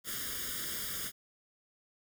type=noise with comb filter; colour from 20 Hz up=white; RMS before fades=-38 dBFS; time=0.04-1.12 s; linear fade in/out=50 ms; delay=0.59 ms; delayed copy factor=+0.95; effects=none